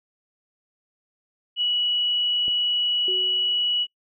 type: tone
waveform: sine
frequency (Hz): 2933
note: F#7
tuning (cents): -16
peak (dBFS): -20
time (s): 1.56-3.87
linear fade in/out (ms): 50
type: click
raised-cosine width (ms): 2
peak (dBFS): -26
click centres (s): 2.481
type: tone with exponential decay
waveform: sine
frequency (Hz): 374.1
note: F#4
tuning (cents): +19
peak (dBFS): -28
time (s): 3.08-3.87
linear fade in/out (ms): 1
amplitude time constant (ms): 170
effects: noise-tail reverb RT60 0.1 s tail -23 dB re dry